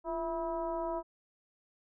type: tone with frequency modulation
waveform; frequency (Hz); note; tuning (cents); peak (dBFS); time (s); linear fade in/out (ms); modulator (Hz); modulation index
sine; 659.3; E5; 0; -32; 0.04-1.03; 50; 316; 1.2
effects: none